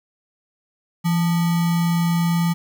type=tone with sample-and-hold; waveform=sine; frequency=169.2 Hz; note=E3; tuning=45 cents sharp; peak=-16 dBFS; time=1.04-2.54 s; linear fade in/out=20 ms; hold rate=1050 Hz; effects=none